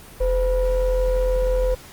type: ring-modulated tone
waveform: triangle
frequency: 233.1 Hz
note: A#3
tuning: in tune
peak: -12 dBFS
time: 0.2-1.75 s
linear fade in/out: 10 ms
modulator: 276 Hz
effects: pink hiss -43 dBFS RMS until 1.92 s + Opus 32 kbps